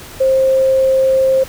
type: tone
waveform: sine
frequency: 529 Hz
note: C5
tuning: 19 cents sharp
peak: -9 dBFS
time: 0.2-1.44 s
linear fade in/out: 10 ms
effects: pink hiss -34 dBFS RMS until 1.48 s